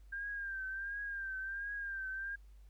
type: tone with vibrato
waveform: sine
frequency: 1592 Hz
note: G6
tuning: 26 cents sharp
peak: -38 dBFS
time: 0.12-2.36 s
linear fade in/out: 10 ms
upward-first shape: triangle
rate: 1.4 Hz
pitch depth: 70 cents each way
effects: added 50 Hz sine -54 dBFS peak until 2.69 s + pink hiss -75 dBFS RMS until 2.69 s